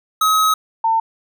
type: tone pair in turn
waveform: square / sine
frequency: 1274 / 900.9 Hz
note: D#6 / A5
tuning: +41 / +41 cents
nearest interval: tritone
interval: 600 cents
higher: first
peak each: -13 dBFS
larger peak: neither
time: 0.21-0.54 / 0.84-1 s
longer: first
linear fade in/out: 5 ms
effects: none